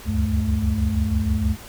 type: tone cluster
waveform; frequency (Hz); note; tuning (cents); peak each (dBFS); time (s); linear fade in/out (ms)
sine; 69.4 / 75.7 / 96.2 / 215.9; C#2 / D#2 / G2 / A3; +3 / -47 / -32 / -33; -24; 0.05-1.57; 50
effects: pink hiss -41 dBFS RMS until 1.68 s